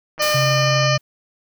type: click train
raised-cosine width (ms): 0.5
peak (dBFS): -23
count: 110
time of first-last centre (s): 0.18-0.866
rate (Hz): 159
type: harmonic tone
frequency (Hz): 604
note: D5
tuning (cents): +48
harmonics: 1 / 2 / 3 / 4 / 5 / 7 / 8 / 9 / 10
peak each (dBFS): -20 / -23 / -25 / -26 / -27 / -28 / -29 / -30 / -30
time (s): 0.19-0.98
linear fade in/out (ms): 20
type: noise with exponential decay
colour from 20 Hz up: white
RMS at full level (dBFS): -25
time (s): 0.22-1.01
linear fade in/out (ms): 1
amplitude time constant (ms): 170
type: tone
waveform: sine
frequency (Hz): 134.7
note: C#3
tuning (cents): -49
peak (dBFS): -18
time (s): 0.34-0.98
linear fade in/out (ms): 10
effects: none